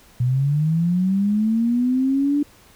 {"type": "linear sweep", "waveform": "sine", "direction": "up", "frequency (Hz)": [120.3, 293.7], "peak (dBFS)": -16, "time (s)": [0.2, 2.43], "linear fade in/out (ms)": 5, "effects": ["pink hiss -51 dBFS RMS until 2.75 s"]}